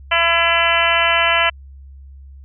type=harmonic tone; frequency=336.1 Hz; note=E4; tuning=34 cents sharp; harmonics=2 / 3 / 4 / 5 / 6 / 7 / 8 / 9; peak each=-21 / -21 / -21 / -21 / -21 / -21 / -21 / -21 dBFS; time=0.11-1.5 s; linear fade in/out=10 ms; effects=added 68 Hz sine -36 dBFS peak until 2.44 s